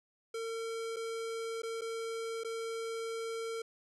square tone with dropouts, 454.2 Hz, A#4, 45 cents flat, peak -37 dBFS, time 0.34-3.62 s, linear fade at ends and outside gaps 5 ms, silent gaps 0.962-0.966 / 1.62-1.632 / 1.811-1.817 / 2.436-2.446 s, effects resampled to 24000 Hz + 13-bit

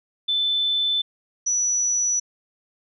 sine tone pair in turn, 3520 / 5909 Hz, A7 / F#8, 0 / -3 cents, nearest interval major sixth, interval 897 cents, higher second, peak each -19 / -19 dBFS, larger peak neither, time 0.28-1.02 / 1.46-2.2 s, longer neither, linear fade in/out 10 ms, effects none

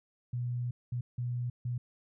sine tone bursts at uneven times, 122.2 Hz, B2, 18 cents flat, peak -31 dBFS, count 4, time 0.33-0.71 / 0.92-1.01 / 1.18-1.5 / 1.65-1.78 s, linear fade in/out 5 ms, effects none

